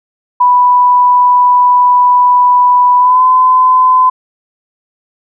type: tone with pitch glide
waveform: sine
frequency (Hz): 987.8 to 1018.5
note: B5 to C6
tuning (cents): 0 to -47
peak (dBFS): -4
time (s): 0.4-4.1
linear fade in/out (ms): 10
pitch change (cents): +53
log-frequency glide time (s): 2.98-3.23
effects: none